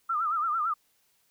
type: tone with vibrato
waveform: sine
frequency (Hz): 1276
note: D#6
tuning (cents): +43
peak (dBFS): -25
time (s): 0.09-0.74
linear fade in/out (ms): 10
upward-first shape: sine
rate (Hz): 8.9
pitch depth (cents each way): 120
effects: white hiss -69 dBFS RMS until 1.3 s

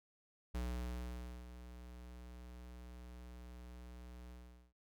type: tone with ADSR envelope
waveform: square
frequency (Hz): 60.9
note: B1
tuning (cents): -24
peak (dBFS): -38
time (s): 0.54-4.73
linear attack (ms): 11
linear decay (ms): 900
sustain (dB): -13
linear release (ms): 430
effects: none

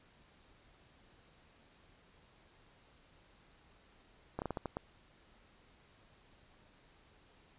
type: slowing click train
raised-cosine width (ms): 1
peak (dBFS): -23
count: 7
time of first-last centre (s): 4.39-4.769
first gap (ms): 29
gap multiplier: 1.31
effects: pink hiss -65 dBFS RMS until 7.58 s + resampled to 8000 Hz

